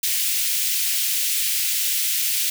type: high-pass noise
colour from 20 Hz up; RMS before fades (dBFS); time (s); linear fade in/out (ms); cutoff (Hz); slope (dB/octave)
white; -22; 0.03-2.5; 5; 2200; 24
effects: none